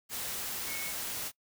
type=tone in noise; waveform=sine; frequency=2200 Hz; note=C#7; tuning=14 cents flat; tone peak=-40 dBFS; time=0.66-0.93 s; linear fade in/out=50 ms; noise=white; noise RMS=-37 dBFS; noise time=0.09-1.32 s; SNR=-6 dB; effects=noise-tail reverb RT60 0.1 s tail -23 dB re dry